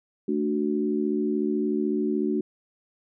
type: chord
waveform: sine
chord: D major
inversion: second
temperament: equal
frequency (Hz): 220 / 293.7 / 370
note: A3 / D4 / F#4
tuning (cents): 0 / 0 / 0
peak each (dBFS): -27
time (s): 0.28-2.41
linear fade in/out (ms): 5
effects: none